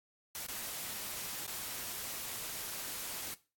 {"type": "noise with dropouts", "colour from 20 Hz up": "white", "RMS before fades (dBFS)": -41, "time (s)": [0.35, 3.34], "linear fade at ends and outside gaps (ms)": 0, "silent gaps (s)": [[0.464, 0.485], [1.464, 1.478]], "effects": ["noise-tail reverb RT60 0.3 s tail -17 dB re dry", "AAC 64 kbps"]}